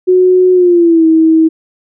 sine tone with pitch glide, 367 to 321.3 Hz, F#4 to E4, -14 to -44 cents, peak -4 dBFS, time 0.07-1.49 s, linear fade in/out 20 ms, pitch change -230 cents, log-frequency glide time 0.53-1.06 s, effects none

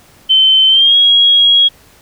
sine tone with pitch glide, 3080 to 3301 Hz, G7 to G#7, -31 to -11 cents, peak -5 dBFS, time 0.29-1.69 s, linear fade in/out 20 ms, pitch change +120 cents, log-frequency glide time 0.69-0.96 s, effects pink hiss -45 dBFS RMS until 2.01 s

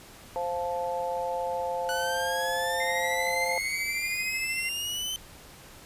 sine chord, F major, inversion second, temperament just, 523.8 / 698.5 / 873.1 Hz, C5 / F5 / A5, +2 / 0 / -14 cents, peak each -31 / -34 / -32 dBFS, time 0.36-3.58 s, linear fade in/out 0 ms
sawtooth exponential sweep, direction up, 1480 to 3081 Hz, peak -27 dBFS, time 1.89-5.16 s, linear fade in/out 0 ms
sine tone with tremolo, 2078 Hz, C7, 12 cents flat, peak -28 dBFS, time 2.8-4.69 s, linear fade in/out 2 ms, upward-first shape triangle, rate 13 Hz, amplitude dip 75%
effects pink hiss -49 dBFS RMS until 5.85 s + resampled to 32000 Hz

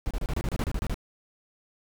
brown noise bursts, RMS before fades -28 dBFS, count 12, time 0.06-0.943 s, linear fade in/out 0 ms, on 47 ms, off 29 ms, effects none

